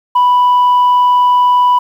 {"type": "tone", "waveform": "sine", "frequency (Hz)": 987.8, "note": "B5", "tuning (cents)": 0, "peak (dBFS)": -4, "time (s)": [0.15, 1.79], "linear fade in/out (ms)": 10, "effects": ["tanh soft clip ceiling -5 dBFS", "7-bit"]}